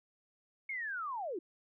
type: linear sweep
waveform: sine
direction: down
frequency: 2207 to 313.3 Hz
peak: -36 dBFS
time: 0.69-1.39 s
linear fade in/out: 5 ms
effects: none